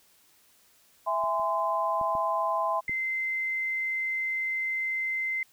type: chord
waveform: sine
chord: E augmented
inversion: none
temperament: just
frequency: 659.3 / 824.1 / 1030.1 Hz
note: E5 / G#5 / B#5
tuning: 0 / -14 / -27 cents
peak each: -30 / -32 / -27 dBFS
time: 1.06-2.81 s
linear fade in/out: 20 ms
type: clicks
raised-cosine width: 3 ms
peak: -38 / -39 / -31 / -30 / -29 dBFS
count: 5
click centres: 1.239 / 1.397 / 2.013 / 2.152 / 2.895 s
type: tone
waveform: sine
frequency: 2073 Hz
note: C7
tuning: 17 cents flat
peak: -27 dBFS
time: 2.88-5.43 s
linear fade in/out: 2 ms
effects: white hiss -62 dBFS RMS until 5.52 s